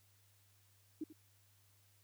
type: tone with echo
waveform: sine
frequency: 311.1 Hz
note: D#4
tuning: in tune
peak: -38 dBFS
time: 1.01-1.04 s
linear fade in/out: 5 ms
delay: 88 ms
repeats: 1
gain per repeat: -14 dB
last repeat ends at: 1.128 s
effects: added 99 Hz sine -70 dBFS peak until 2.03 s + white hiss -72 dBFS RMS until 2.03 s